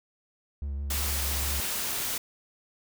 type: tone with vibrato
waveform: triangle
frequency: 70.2 Hz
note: C#2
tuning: 22 cents sharp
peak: -28 dBFS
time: 0.62-1.6 s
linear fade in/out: 0 ms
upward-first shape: triangle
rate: 6 Hz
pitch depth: 37 cents each way
type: noise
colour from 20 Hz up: white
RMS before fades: -31 dBFS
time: 0.9-2.18 s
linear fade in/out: 5 ms
effects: none